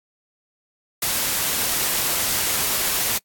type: noise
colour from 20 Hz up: white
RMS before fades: -22 dBFS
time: 1.02-3.18 s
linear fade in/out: 5 ms
effects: noise-tail reverb RT60 0.1 s tail -24 dB re dry + AAC 64 kbps